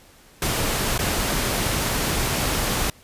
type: noise with dropouts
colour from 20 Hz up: pink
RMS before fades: -23 dBFS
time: 0.42-2.9 s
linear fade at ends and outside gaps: 2 ms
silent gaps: 0.979-0.99 s
effects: pink hiss -51 dBFS RMS until 3.03 s + resampled to 32000 Hz